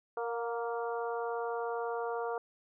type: harmonic tone with a mistuned harmonic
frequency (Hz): 233.1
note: A#3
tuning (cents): 0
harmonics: 2 / 3 / 4 / 5 / 6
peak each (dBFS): -35 / -39 / -41 / -43 / -45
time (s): 0.17-2.38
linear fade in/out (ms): 2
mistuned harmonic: 3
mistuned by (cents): +26
effects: none